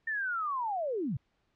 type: linear sweep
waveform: sine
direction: down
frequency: 1820 to 106.3 Hz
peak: -30 dBFS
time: 0.07-1.17 s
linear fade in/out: 5 ms
effects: pink hiss -75 dBFS RMS until 1.55 s + low-pass 4000 Hz 12 dB/octave